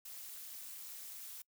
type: noise with amplitude modulation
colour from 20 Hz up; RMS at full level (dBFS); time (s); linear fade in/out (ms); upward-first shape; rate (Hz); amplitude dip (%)
blue; -45; 0.05-1.42; 5; sine; 299; 80
effects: noise-tail reverb RT60 0.1 s tail -25 dB re dry